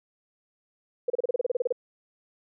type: tone bursts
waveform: sine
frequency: 490.7 Hz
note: B4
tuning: 11 cents flat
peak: -21 dBFS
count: 13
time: 1.08-1.725 s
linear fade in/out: 5 ms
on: 21 ms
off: 31 ms
effects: none